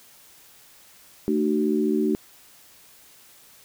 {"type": "tone cluster", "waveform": "sine", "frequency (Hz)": [222.4, 301.8, 376.6], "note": ["A3", "D4", "F#4"], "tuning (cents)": [19, 47, 31], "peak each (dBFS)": -24, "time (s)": [1.28, 2.15], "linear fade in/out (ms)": 0, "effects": ["white hiss -52 dBFS RMS until 3.64 s"]}